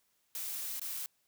blue noise with dropouts, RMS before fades -39 dBFS, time 0.35-1.06 s, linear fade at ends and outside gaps 1 ms, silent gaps 0.796-0.815 s, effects white hiss -75 dBFS RMS until 1.27 s

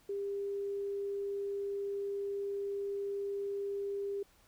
sine tone, 400 Hz, G4, 35 cents sharp, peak -34 dBFS, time 0.09-4.23 s, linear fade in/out 5 ms, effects pink hiss -66 dBFS RMS until 4.47 s

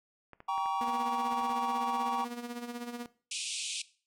clicks, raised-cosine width 0.5 ms, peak -33 dBFS, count 8, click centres 0.333 / 0.404 / 0.579 / 0.659 / 0.883 / 1.323 / 1.413 / 1.497 s
triangle chord, G diminished, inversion none, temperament just, 784 / 940.8 / 1128.9 Hz, G5 / Bb5 / Db6, 0 / +16 / +31 cents, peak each -32 dBFS, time 0.48-2.25 s, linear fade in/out 10 ms
sawtooth tone with tremolo, 240 Hz, B3, 49 cents flat, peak -32 dBFS, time 0.81-3.06 s, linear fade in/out 0 ms, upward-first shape sine, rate 16 Hz, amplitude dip 65%
pink band-pass noise, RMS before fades -37 dBFS, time 3.31-3.82 s, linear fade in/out 5 ms, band 2400 to 9600 Hz, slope 96 dB/octave
effects noise-tail reverb RT60 0.4 s tail -18 dB re dry

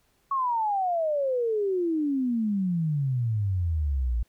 sine exponential sweep, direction down, 1117 to 55.3 Hz, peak -23 dBFS, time 0.31-4.23 s, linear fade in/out 5 ms, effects pink hiss -68 dBFS RMS until 4.28 s

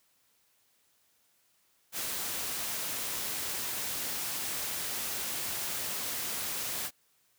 white noise, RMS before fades -35 dBFS, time 1.92-6.91 s, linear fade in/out 50 ms, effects white hiss -70 dBFS RMS until 7.38 s + high-pass 60 Hz 12 dB/octave

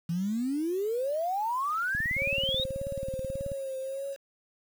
sine exponential sweep, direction up, 162.7 to 3869 Hz, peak -27 dBFS, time 0.09-2.64 s, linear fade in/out 5 ms
click train, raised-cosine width 5 ms, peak -26 dBFS, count 30, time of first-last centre 1.95-3.518 s, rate 18.5 Hz
sine tone with vibrato, 540 Hz, C#5, 45 cents flat, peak -32 dBFS, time 2.16-4.17 s, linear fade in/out 50 ms, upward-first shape triangle, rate 1.7 Hz, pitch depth 52 cents each way
effects 8-bit

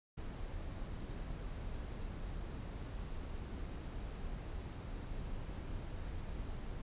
brown noise, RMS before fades -43 dBFS, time 0.17-6.82 s, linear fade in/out 10 ms, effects resampled to 8000 Hz

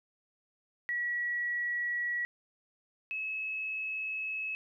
sine tone pair in turn, 1928 / 2583 Hz, B6 / E7, -42 / -36 cents, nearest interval perfect fourth, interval 506 cents, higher second, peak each -30 / -33 dBFS, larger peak first, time 0.89-2.25 / 3.11-4.55 s, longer second, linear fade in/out 0 ms, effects 12-bit

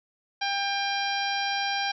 harmonic tone, 797 Hz, G5, 28 cents sharp, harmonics 1 / 2 / 3 / 4 / 5 / 6 / 7, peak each -29 / -32 / -34 / -35 / -36 / -37 / -37 dBFS, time 0.41-1.92 s, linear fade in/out 10 ms, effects none

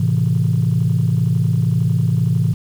sine chord, A minor, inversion none, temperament just, 110 / 132 / 165 Hz, A2 / C3 / E3, 0 / +16 / +2 cents, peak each -17 dBFS, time 0-2.54 s, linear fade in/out 5 ms, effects tanh soft clip ceiling -7 dBFS + 7-bit

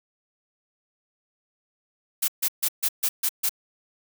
blue noise bursts, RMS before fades -23 dBFS, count 7, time 2.22-3.494 s, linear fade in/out 10 ms, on 62 ms, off 140 ms, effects none

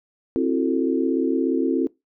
sine chord, F# half-diminished seventh, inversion second, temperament just, 266.4 / 333 / 370 / 444 Hz, C4 / E4 / F#4 / A4, +31 / +18 / 0 / +16 cents, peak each -22 / -23 / -26 / -26 dBFS, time 0.36-1.87 s, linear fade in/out 0 ms, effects noise-tail reverb RT60 0.2 s tail -22 dB re dry

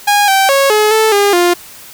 sawtooth tone with pitch steps, 820 / 776 / 550 / 425.1 / 438.9 / 405.2 / 351 Hz, G#5 / G5 / C#5 / G#4 / A4 / G#4 / F4, -22 / -18 / -14 / +40 / -4 / -43 / +9 cents, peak -4 dBFS, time 0.07-1.54 s, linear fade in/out 10 ms, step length 210 ms, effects white hiss -35 dBFS RMS until 1.93 s

